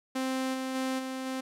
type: tone with level steps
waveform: sawtooth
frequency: 261.6 Hz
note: C4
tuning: in tune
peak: -25 / -28 / -25 / -30 / -28 dBFS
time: 0.15-1.41 s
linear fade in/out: 10 ms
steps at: 0.53 / 0.74 / 0.98 / 1.25 s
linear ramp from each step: 20 ms
effects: low-pass 12000 Hz 12 dB/octave